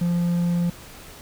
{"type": "tone", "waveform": "triangle", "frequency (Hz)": 173.4, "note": "F3", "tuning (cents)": -12, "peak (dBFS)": -17, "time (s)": [0.01, 0.7], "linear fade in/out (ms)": 5, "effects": ["pink hiss -43 dBFS RMS until 1.21 s"]}